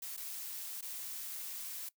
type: noise with dropouts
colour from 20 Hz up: blue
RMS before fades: -43 dBFS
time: 0.02-1.89 s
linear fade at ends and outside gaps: 5 ms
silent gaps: 0.167-0.174 / 0.811-0.824 s
effects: noise-tail reverb RT60 0.1 s tail -20 dB re dry